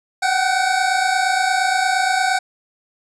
25% pulse tone pair together, 740 / 768.6 Hz, F#5 / G5, 0 / -34 cents, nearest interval minor second, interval 66 cents, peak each -15 dBFS, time 0.22-2.39 s, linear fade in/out 10 ms, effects resampled to 22050 Hz

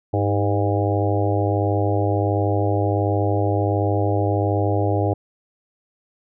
harmonic tone with a mistuned harmonic, 101.4 Hz, G#2, 41 cents flat, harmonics 1 / 3 / 4 / 5 / 6 / 7 / 8, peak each -20 / -25 / -26 / -27 / -28 / -28 / -29 dBFS, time 0.13-5.14 s, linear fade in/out 10 ms, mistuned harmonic 3, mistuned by +46 cents, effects none

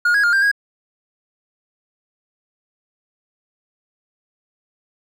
triangle tone with pitch steps, 1431 / 1650 / 1413 / 1585 / 1643 Hz, F6 / G#6 / F6 / G6 / G#6, +42 / -12 / +20 / +19 / -19 cents, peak -11 dBFS, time 0.05-0.515 s, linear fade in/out 5 ms, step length 93 ms, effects none

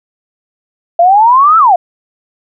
sine exponential two-way sweep, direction up then down, 668 to 1347 to 668 Hz, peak -3 dBFS, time 0.99-1.76 s, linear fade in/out 5 ms, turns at 1.58 s, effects none

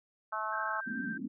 harmonic tone, 216.6 Hz, A3, 27 cents flat, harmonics 3 / 4 / 5 / 6 / 7, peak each -42 / -39 / -38 / -37 / -41 dBFS, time 0.32-0.81 s, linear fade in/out 10 ms
sine tone with vibrato, 1568 Hz, G6, in tune, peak -37 dBFS, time 0.52-1.18 s, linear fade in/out 10 ms, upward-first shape sine, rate 14 Hz, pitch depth 22 cents each way
white band-pass noise, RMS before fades -39 dBFS, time 0.86-1.28 s, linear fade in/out 10 ms, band 190 to 270 Hz, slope 48 dB/octave
effects none

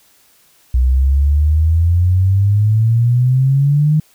sine exponential sweep, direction up, 61.6 to 155.56 Hz, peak -9 dBFS, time 0.74-4 s, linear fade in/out 5 ms, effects white hiss -52 dBFS RMS until 4.14 s

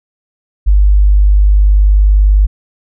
sine tone, 50.1 Hz, G1, 38 cents sharp, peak -4 dBFS, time 0.66-2.47 s, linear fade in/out 20 ms, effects none

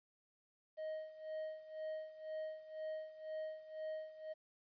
triangle tone with tremolo, 626 Hz, D#5, 10 cents sharp, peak -38 dBFS, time 0.77-4.34 s, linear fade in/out 20 ms, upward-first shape sine, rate 2 Hz, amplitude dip 80%, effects resampled to 11025 Hz + 13-bit

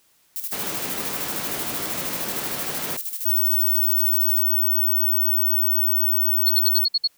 violet noise with tremolo, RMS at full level -28 dBFS, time 0.36-4.42 s, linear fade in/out 0 ms, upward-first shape square, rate 13 Hz, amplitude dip 60%
pink high-pass noise, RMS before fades -31 dBFS, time 0.52-2.97 s, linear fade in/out 5 ms, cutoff 180 Hz, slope 12 dB/octave
sine tone, 15804 Hz, B9, in tune, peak -17 dBFS, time 3.25-6.85 s, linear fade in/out 10 ms
sine tone bursts, 4340 Hz, C#8, 37 cents flat, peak -16 dBFS, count 7, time 6.46-7.076 s, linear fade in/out 10 ms, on 40 ms, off 56 ms
effects white hiss -61 dBFS RMS until 7.17 s

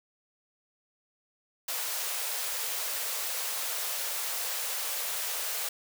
white high-pass noise, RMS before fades -33 dBFS, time 1.68-5.69 s, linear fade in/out 5 ms, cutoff 430 Hz, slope 96 dB/octave, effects none

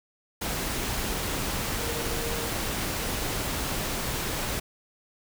sine tone in noise, 465.5 Hz, A#4, 2 cents flat, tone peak -36 dBFS, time 1.79-2.5 s, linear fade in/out 10 ms, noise pink, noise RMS -30 dBFS, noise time 0.41-4.6 s, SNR -9 dB, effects none

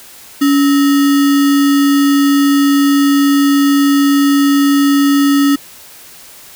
sine tone with sample-and-hold, 281.8 Hz, C#4, 29 cents sharp, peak -7 dBFS, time 0.41-5.56 s, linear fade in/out 10 ms, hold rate 1575 Hz, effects white hiss -37 dBFS RMS until 6.55 s

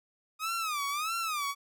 sawtooth tone with vibrato, 1237 Hz, D#6, 10 cents flat, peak -27 dBFS, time 0.39-1.55 s, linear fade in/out 50 ms, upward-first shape sine, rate 1.6 Hz, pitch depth 170 cents each way, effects none

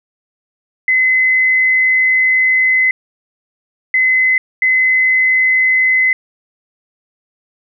sine tone bursts at uneven times, 2038 Hz, C7, 46 cents flat, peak -9 dBFS, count 3, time 0.88-2.91 / 3.94-4.38 / 4.62-6.13 s, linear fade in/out 2 ms, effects none

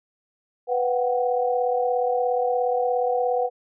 sine tone cluster, 495.9 / 730 / 767 Hz, B4 / F#5 / G5, +7 / -24 / -38 cents, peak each -22 / -25 / -28 dBFS, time 0.67-3.5 s, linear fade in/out 50 ms, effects none

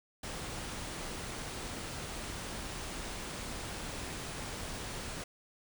pink band-stop noise, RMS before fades -41 dBFS, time 0.23-5.24 s, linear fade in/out 5 ms, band 11000 to 16000 Hz, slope 96 dB/octave, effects none

